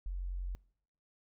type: tone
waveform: sine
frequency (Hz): 45.29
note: F#1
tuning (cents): -36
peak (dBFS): -35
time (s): 0.06-0.55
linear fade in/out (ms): 0
effects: noise-tail reverb RT60 0.7 s tail -25 dB re dry